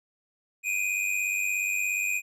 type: tone pair together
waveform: square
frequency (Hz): 2395 / 2492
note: D7 / D#7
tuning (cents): +33 / +2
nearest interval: minor second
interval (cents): 69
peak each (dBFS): -31 / -28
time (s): 0.63-2.22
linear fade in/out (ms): 50
effects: low-pass 12000 Hz 12 dB/octave